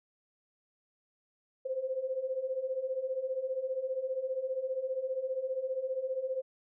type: beating tone pair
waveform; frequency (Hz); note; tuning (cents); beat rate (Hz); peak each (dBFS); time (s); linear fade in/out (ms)
sine; 511 / 526; C5 / C5; -41 / +9; 15; -37 / -33; 1.65-6.42; 10
effects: none